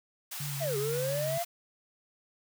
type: high-pass noise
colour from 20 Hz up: white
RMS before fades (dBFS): -39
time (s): 0.31-1.45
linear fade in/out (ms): 10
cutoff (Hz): 730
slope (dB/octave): 24
type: tone with vibrato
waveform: sine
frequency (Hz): 141.2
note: C#3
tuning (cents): +32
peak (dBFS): -35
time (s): 0.4-1.38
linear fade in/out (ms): 5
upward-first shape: sine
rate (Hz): 4.2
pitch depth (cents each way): 37
type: linear two-way sweep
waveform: triangle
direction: down then up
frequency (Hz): 703 to 398.9 to 703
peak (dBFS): -28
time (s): 0.6-1.44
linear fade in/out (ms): 20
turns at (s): 0.77
effects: none